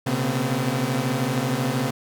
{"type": "tone cluster", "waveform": "sawtooth", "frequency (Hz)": [124.1, 137, 229.8, 255.4], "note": ["B2", "C#3", "A#3", "C4"], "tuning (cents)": [9, -20, -25, -42], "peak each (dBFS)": [-24, -22, -26, -23], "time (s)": [0.06, 1.91], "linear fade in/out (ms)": 10, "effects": []}